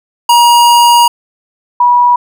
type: tone pair in turn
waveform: square / sine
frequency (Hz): 951 / 972.1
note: A#5 / B5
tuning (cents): +34 / -28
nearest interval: unison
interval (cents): 38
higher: second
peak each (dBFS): -4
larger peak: neither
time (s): 0.29-1.08 / 1.8-2.16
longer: first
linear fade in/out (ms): 5
effects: none